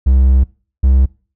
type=tone pair in turn; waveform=triangle; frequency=65.41 / 65.9 Hz; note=C2 / C2; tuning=0 / +13 cents; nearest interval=unison; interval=13 cents; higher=second; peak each=-5 dBFS; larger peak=neither; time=0.06-0.44 / 0.83-1.06 s; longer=first; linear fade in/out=10 ms; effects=noise-tail reverb RT60 0.4 s tail -23 dB re dry